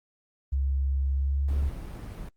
sine tone with pitch glide, 68 to 70.28 Hz, C#2 to C#2, -33 to +24 cents, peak -23 dBFS, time 0.52-1.7 s, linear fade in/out 10 ms, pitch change +57 cents, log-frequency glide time 1.15-1.51 s
brown noise, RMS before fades -38 dBFS, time 1.48-2.29 s, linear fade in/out 5 ms
effects Opus 32 kbps

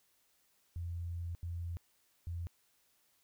sine tone bursts at uneven times, 85.7 Hz, F2, 32 cents flat, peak -37 dBFS, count 3, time 0.76-1.35 / 1.43-1.77 / 2.27-2.47 s, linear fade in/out 0 ms, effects white hiss -73 dBFS RMS until 3.23 s

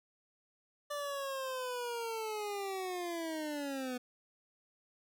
25% pulse linear sweep, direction down, 587.3 to 246.2 Hz, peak -33 dBFS, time 0.9-3.98 s, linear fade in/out 10 ms, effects none

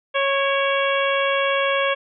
harmonic tone with a mistuned harmonic, 551 Hz, C#5, 11 cents flat, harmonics 1 / 2 / 3 / 4 / 5 / 6, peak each -21 / -24 / -26 / -27 / -28 / -29 dBFS, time 0.14-1.95 s, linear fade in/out 20 ms, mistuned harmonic 4, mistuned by +42 cents, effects none

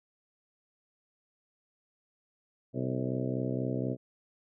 harmonic tone with a mistuned harmonic, 64.1 Hz, C2, 35 cents flat, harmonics 2 / 3 / 4 / 5 / 6 / 7 / 8 / 9 / 10, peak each -34 / -39 / -35 / -39 / -40 / -40 / -42 / -45 / -44 dBFS, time 2.73-3.97 s, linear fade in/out 50 ms, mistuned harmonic 8, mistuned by +43 cents, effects none

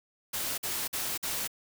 white noise bursts, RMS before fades -33 dBFS, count 4, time 0.33-1.477 s, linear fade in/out 10 ms, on 250 ms, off 49 ms, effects none

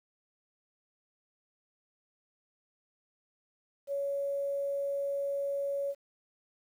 sine tone with quantisation, 560 Hz, C#5, 18 cents sharp, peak -30 dBFS, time 3.87-5.95 s, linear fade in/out 50 ms, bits 10, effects none

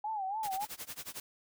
sine tone with vibrato, 818 Hz, G#5, 26 cents flat, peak -33 dBFS, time 0.04-0.65 s, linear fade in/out 5 ms, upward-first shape sine, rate 3.5 Hz, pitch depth 140 cents each way
white noise with tremolo, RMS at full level -41 dBFS, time 0.43-1.2 s, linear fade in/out 2 ms, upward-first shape sine, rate 11 Hz, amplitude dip 95%
effects none

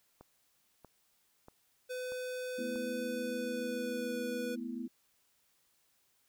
click train, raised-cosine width 1 ms, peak -38 dBFS, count 5, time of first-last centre 0.21-2.758 s, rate 1.57 Hz
square tone with pitch glide, 504 to 490.8 Hz, B4 to B4, +35 to -11 cents, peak -38 dBFS, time 1.89-4.56 s, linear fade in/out 20 ms, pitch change -46 cents, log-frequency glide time 2.65-4.21 s
sine chord, A suspended second, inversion none, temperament equal, 220 / 246.9 / 329.6 Hz, A3 / B3 / E4, 0 / 0 / 0 cents, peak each -43 / -39 / -45 dBFS, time 2.58-4.88 s, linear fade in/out 10 ms
effects white hiss -73 dBFS RMS until 6.28 s

